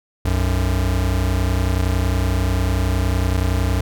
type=tone pair together; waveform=square; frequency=61.5 / 92.41 Hz; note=B1 / F#2; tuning=-7 / -2 cents; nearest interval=perfect fifth; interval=705 cents; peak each=-20 dBFS; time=0.25-3.81 s; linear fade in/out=5 ms; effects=none